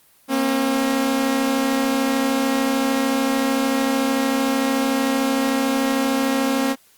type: tone pair together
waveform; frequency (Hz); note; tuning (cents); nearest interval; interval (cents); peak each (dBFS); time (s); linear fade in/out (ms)
sawtooth; 236.2 / 269.6; A#3 / C#4; +23 / -48; major second; 229; -20 / -15; 0.28-6.76; 50
effects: white hiss -55 dBFS RMS until 6.97 s + Opus 32 kbps